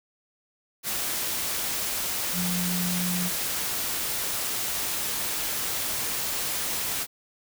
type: tone in noise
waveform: sine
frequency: 178.9 Hz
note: F3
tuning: 42 cents sharp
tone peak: -27 dBFS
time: 2.33-3.31 s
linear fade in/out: 50 ms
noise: white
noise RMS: -29 dBFS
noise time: 0.83-7.07 s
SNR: -1 dB
effects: none